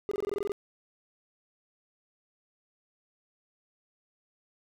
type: tone bursts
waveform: triangle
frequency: 405.3 Hz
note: G#4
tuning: 42 cents flat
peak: -26 dBFS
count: 10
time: 0.09-0.519 s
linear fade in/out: 0 ms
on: 24 ms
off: 21 ms
effects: none